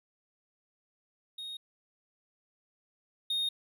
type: tone pair in turn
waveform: triangle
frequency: 3729 / 3703 Hz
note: A#7 / A#7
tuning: 0 / -12 cents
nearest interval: unison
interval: 12 cents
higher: first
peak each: -37 / -27 dBFS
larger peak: second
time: 1.38-1.57 / 3.3-3.49 s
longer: neither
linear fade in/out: 5 ms
effects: none